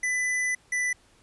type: tone pair in turn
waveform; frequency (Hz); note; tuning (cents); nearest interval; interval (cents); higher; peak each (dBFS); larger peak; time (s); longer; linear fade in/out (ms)
square; 1998 / 1987.1; B6 / B6; +20 / +10; unison; 10; first; -25; neither; 0.03-0.55 / 0.72-0.93; first; 5
effects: pink hiss -60 dBFS RMS until 1.22 s + resampled to 24000 Hz